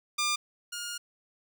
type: tone pair in turn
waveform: 10% pulse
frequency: 1200 / 1422 Hz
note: D6 / F6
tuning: +37 / +31 cents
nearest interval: minor third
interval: 294 cents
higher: second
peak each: -18 / -27 dBFS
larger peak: first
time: 0.18-0.36 / 0.72-0.98 s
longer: second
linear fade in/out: 10 ms
effects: none